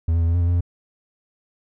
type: tone with pitch steps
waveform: triangle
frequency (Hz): 81.9 / 84.2 / 83.1 / 84.3 / 87.8 / 85.4 / 87.5 / 86.9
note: E2 / E2 / E2 / E2 / F2 / F2 / F2 / F2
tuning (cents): -11 / +37 / +15 / +39 / +10 / -38 / +4 / -8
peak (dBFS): -14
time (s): 0.08-0.608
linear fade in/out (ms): 5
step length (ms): 66
effects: none